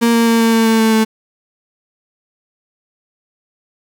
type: tone with pitch steps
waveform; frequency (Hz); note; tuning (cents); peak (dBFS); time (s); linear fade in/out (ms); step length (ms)
35% pulse; 233.1 / 231.2 / 229.4 / 227.5 / 225.7 / 223.9 / 222.1 / 220.3; A#3 / A#3 / A#3 / A#3 / A3 / A3 / A3 / A3; 0 / -14 / -28 / -42 / +44 / +30 / +16 / +2; -8; 0.01-1.05; 20; 130
effects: 8-bit